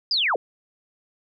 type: linear sweep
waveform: sine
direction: down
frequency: 5100 to 376.2 Hz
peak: -19 dBFS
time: 0.11-0.36 s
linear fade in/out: 2 ms
effects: none